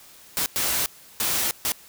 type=noise bursts at uneven times; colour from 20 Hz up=white; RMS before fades=-24 dBFS; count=4; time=0.37-0.46 / 0.56-0.86 / 1.2-1.51 / 1.65-1.72 s; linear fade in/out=0 ms; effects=white hiss -49 dBFS RMS until 1.88 s